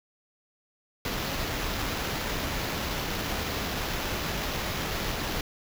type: noise with sample-and-hold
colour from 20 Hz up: pink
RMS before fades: -31 dBFS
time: 1.05-5.41 s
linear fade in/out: 2 ms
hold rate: 8820 Hz
effects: none